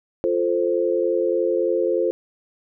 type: chord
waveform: sine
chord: F major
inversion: none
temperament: equal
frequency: 349.2 / 440 / 523.3 Hz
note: F4 / A4 / C5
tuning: 0 / 0 / 0 cents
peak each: -22 / -23 / -22 dBFS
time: 0.24-2.11 s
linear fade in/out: 0 ms
effects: none